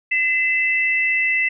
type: tone pair together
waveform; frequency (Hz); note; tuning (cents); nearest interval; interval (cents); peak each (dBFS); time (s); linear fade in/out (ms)
sine; 2034 / 2649; C7 / E7; -50 / +8; perfect fourth; 458; -18 / -20; 0.11-1.49; 10
effects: none